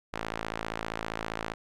sawtooth tone with band-pass filter, 55.1 Hz, A1, 3 cents sharp, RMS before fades -36 dBFS, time 0.13-1.54 s, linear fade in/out 10 ms, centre 1400 Hz, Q 0.58, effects none

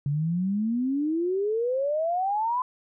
sine exponential sweep, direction up, 138.8 to 1026 Hz, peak -23 dBFS, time 0.06-2.62 s, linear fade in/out 2 ms, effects none

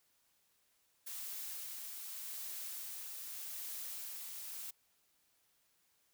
blue noise with tremolo, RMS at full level -44 dBFS, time 1.06-4.71 s, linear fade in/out 10 ms, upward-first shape sine, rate 0.84 Hz, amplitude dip 25%, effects white hiss -75 dBFS RMS until 6.13 s

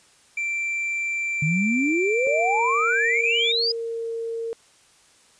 triangle tone, 2349 Hz, D7, in tune, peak -22 dBFS, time 0.37-3.52 s, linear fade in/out 5 ms
sine exponential sweep, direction up, 146.83 to 5050 Hz, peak -20 dBFS, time 1.42-3.72 s, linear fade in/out 5 ms
sine tone with pitch glide, 462.4 to 457.9 Hz, A#4 to A#4, -14 to -31 cents, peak -26 dBFS, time 2.27-4.53 s, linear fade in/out 0 ms, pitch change -17 cents, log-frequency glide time 3.55-4.09 s
effects white hiss -56 dBFS RMS until 5.39 s + resampled to 22050 Hz

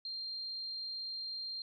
sine tone, 4186 Hz, C8, in tune, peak -38 dBFS, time 0.05-1.62 s, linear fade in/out 2 ms, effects MP3 64 kbps

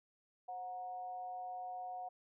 sine tone with amplitude modulation, 731 Hz, F#5, 21 cents flat, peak -39 dBFS, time 0.48-2.09 s, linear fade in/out 10 ms, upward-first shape sine, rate 207 Hz, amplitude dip 55%, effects none

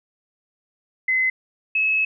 sine tone pair in turn, 2043 / 2583 Hz, C7 / E7, -42 / -36 cents, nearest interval major third, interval 406 cents, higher second, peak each -17 dBFS, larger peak neither, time 1.08-1.3 / 1.75-2.05 s, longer second, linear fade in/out 5 ms, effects none

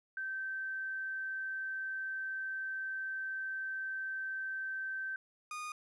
sine / 30% pulse tone pair in turn, 1551 / 1228.2 Hz, G6 / D#6, -19 / -23 cents, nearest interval major third, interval 404 cents, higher first, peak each -36 / -37 dBFS, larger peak first, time 0.17-5.16 / 5.51-5.72 s, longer first, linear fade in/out 2 ms, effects resampled to 24000 Hz + 13-bit

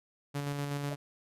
sawtooth tone with tremolo, 143 Hz, D3, 46 cents flat, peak -28 dBFS, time 0.34-0.96 s, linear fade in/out 20 ms, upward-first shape square, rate 8.1 Hz, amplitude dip 30%
sine tone with exponential growth, 606 Hz, D#5, 46 cents flat, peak -34 dBFS, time 0.86-0.93 s, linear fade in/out 1 ms, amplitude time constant 15 ms
effects resampled to 32000 Hz

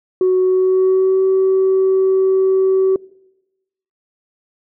sine tone with pitch glide, 370.4 to 380.6 Hz, F#4 to F#4, +2 to +49 cents, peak -9 dBFS, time 0.21-2.96 s, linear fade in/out 2 ms, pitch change +47 cents, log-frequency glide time 0.4-1.24 s, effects noise-tail reverb RT60 1.0 s tail -24 dB re dry + tanh soft clip ceiling -8 dBFS

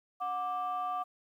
sine tone pair together, 730.2 / 1174.7 Hz, F#5 / D6, -23 / 0 cents, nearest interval minor sixth, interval 823 cents, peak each -33 / -33 dBFS, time 0.2-1.04 s, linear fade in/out 20 ms, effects tanh soft clip ceiling -27 dBFS + 11-bit

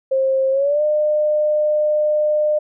sine tone with pitch glide, 532 to 604.1 Hz, C5 to D5, +29 to +49 cents, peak -14 dBFS, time 0.11-2.59 s, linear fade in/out 10 ms, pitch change +220 cents, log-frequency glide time 0.51-0.82 s, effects none

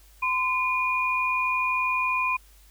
sine tone pair together, 1023.4 / 2437 Hz, C6 / D#7, -39 / -37 cents, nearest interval octave + minor third, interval 1502 cents, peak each -25 dBFS, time 0.22-2.37 s, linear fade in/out 10 ms, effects added 50 Hz sine -52 dBFS peak until 2.7 s + white hiss -58 dBFS RMS until 2.7 s

